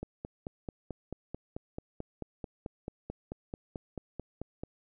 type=click train; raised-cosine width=2 ms; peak=-24 dBFS; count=22; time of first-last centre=0.03-4.635 s; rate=4.56 Hz; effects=none